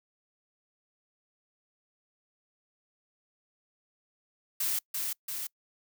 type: noise with echo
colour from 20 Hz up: blue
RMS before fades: -30 dBFS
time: 4.6-4.79 s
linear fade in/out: 5 ms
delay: 340 ms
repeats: 2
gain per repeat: -3 dB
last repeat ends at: 5.47 s
effects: noise-tail reverb RT60 0.1 s tail -26 dB re dry